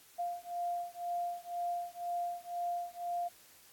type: beating tone pair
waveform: sine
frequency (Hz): 698.5 / 700.5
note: F5 / F5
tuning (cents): 0 / +5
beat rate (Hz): 2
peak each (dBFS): -38 / -38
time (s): 0.18-3.29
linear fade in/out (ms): 20
effects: white hiss -60 dBFS RMS until 3.72 s + AAC 64 kbps